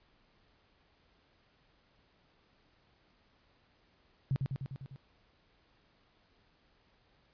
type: tone with echo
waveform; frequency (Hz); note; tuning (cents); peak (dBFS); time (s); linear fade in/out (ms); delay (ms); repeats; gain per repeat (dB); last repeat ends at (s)
sine; 134.9; C#3; -47; -27; 4.31-4.36; 0; 100; 6; -3; 4.96
effects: pink hiss -69 dBFS RMS until 7.33 s + resampled to 11025 Hz